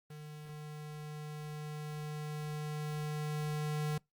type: tone with level ramp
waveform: square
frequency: 151 Hz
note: D3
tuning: 48 cents sharp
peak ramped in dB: -46 to -33 dBFS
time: 0.1-3.98 s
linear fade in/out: 5 ms
effects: noise-tail reverb RT60 0.2 s tail -26 dB re dry + Opus 24 kbps